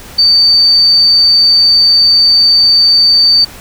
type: tone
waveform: sine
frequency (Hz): 4584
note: D8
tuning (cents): -43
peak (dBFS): -4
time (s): 0.18-3.45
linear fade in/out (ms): 10
effects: pink hiss -32 dBFS RMS until 3.6 s